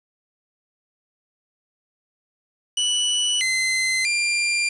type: tone with pitch steps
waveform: sawtooth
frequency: 2959 / 2061 / 2385 Hz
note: F#7 / C7 / D7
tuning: -1 / -27 / +26 cents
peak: -16 dBFS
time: 2.77-4.69 s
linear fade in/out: 5 ms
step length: 640 ms
effects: resampled to 24000 Hz + 7-bit